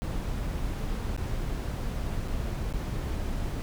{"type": "noise with dropouts", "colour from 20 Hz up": "brown", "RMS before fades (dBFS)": -31, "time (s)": [0.02, 3.62], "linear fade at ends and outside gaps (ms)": 0, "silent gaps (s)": [[1.164, 1.176], [2.277, 2.283], [2.727, 2.737]], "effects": []}